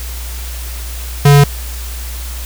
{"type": "tone", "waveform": "square", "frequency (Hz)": 143, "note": "D3", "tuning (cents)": -46, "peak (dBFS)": -4, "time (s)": [1.25, 1.44], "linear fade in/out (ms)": 5, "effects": ["added 60 Hz sine -22 dBFS peak until 2.45 s", "white hiss -30 dBFS RMS until 2.45 s"]}